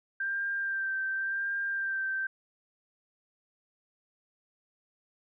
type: tone with vibrato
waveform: sine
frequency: 1578 Hz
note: G6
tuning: 11 cents sharp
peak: -29 dBFS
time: 0.2-2.27 s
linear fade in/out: 5 ms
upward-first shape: sine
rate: 0.91 Hz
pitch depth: 22 cents each way
effects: none